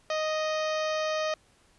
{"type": "harmonic tone", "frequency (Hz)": 622.3, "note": "D#5", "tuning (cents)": 0, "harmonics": [1, 2, 3, 4, 5, 6, 7, 8, 9, 10], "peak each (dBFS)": [-28, -34, -38, -40, -42, -44, -45, -46, -47, -48], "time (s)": [0.1, 1.34], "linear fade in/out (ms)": 2, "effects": ["pink hiss -63 dBFS RMS until 1.78 s", "resampled to 24000 Hz"]}